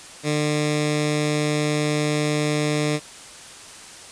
10% pulse tone with notch filter, 150 Hz, D3, 37 cents sharp, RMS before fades -22 dBFS, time 0.23-3 s, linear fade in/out 50 ms, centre 860 Hz, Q 1.3, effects white hiss -41 dBFS RMS until 4.11 s + resampled to 22050 Hz

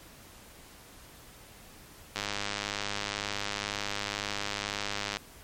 click train, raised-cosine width 0.2 ms, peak -14 dBFS, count 308, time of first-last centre 2.16-5.17 s, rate 102 Hz, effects pink hiss -52 dBFS RMS until 5.43 s + MP3 64 kbps

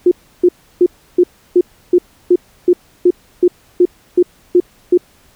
sine tone bursts, 356 Hz, F4, 33 cents sharp, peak -5 dBFS, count 14, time 0.06-4.976 s, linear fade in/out 5 ms, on 54 ms, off 320 ms, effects pink hiss -50 dBFS RMS until 5.35 s

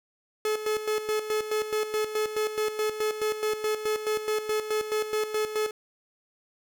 45% pulse tone with tremolo, 429.3 Hz, A4, 43 cents flat, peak -24 dBFS, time 0.45-5.71 s, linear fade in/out 2 ms, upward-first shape square, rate 4.7 Hz, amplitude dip 65%, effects none

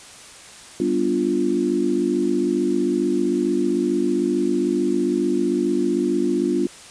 sine chord, G dominant seventh, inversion none, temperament equal, 196 / 246.9 / 293.7 / 349.2 Hz, G3 / B3 / D4 / F4, 0 / 0 / 0 / 0 cents, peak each -27 / -24 / -23 / -21 dBFS, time 0.8-6.67 s, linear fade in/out 2 ms, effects white hiss -42 dBFS RMS until 6.9 s + resampled to 22050 Hz

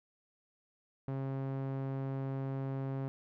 sawtooth tone with low-pass filter, 134.9 Hz, C#3, 47 cents flat, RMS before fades -37 dBFS, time 1.08-3.08 s, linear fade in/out 0 ms, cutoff 1100 Hz, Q 0.51, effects none

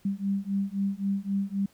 sine beating tone pair, 195.6 / 199.4 Hz, G3 / G3, -4 / +30 cents, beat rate 3.8 Hz, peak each -29 dBFS, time 0.05-1.66 s, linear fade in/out 5 ms, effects pink hiss -62 dBFS RMS until 1.73 s

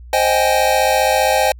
square chord, Ab major seventh, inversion first, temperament equal with one note detuned, 523.3 / 622.3 / 775.4 / 830.6 Hz, C5 / Eb5 / G5 / Ab5, 0 / 0 / -19 / 0 cents, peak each -19 dBFS, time 0.13-1.52 s, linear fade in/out 2 ms, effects added 60 Hz sine -34 dBFS peak until 1.59 s

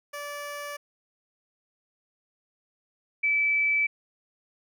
15% pulse / sine tone pair in turn, 580 / 2309 Hz, D5 / D7, -22 / -30 cents, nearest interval 2 octaves, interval 2392 cents, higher second, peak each -28 / -21 dBFS, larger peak second, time 0.13-0.77 / 3.23-3.87 s, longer neither, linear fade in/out 10 ms, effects none

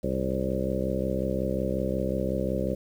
harmonic tone with a mistuned harmonic, 65.5 Hz, C2, 2 cents sharp, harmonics 1 / 2 / 3 / 4 / 5 / 6 / 7 / 8 / 9, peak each -34 / -35 / -31 / -37 / -35 / -35 / -37 / -32 / -35 dBFS, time 0.03-2.75 s, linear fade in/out 10 ms, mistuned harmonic 9, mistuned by -30 cents, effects 9-bit

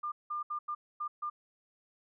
sine tone bursts at uneven times, 1200 Hz, D6, 37 cents sharp, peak -33 dBFS, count 6, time 0.03-0.12 / 0.3-0.43 / 0.5-0.59 / 0.68-0.75 / 1-1.08 / 1.22-1.3 s, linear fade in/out 10 ms, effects none

